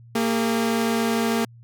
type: tone pair together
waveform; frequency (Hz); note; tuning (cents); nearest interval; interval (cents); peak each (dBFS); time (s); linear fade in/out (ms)
sawtooth; 229.4 / 405.4; A#3 / G#4; -28 / -42; minor seventh; 986; -17 / -23; 0.15-1.45; 5
effects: added 117 Hz sine -44 dBFS peak until 1.63 s